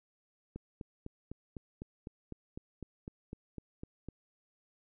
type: click train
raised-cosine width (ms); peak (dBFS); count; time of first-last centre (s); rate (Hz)
3; -29; 15; 0.56-4.086; 3.97
effects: none